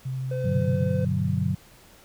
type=tone with vibrato; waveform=sine; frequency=130.8 Hz; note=C3; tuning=in tune; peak=-27 dBFS; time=0.05-0.84 s; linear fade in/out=10 ms; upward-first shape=triangle; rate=12 Hz; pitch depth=14 cents each way
type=tone; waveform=triangle; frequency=510 Hz; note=C5; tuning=44 cents flat; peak=-27 dBFS; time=0.31-1.05 s; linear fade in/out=5 ms
type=chord; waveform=sine; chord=G major seventh; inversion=none; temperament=equal; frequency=98 / 123.47 / 146.83 / 185 Hz; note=G2 / B2 / D3 / F#3; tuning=0 / 0 / 0 / 0 cents; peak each=-27 / -29 / -27 / -27 dBFS; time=0.44-1.55 s; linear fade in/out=10 ms
effects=pink hiss -53 dBFS RMS until 2.04 s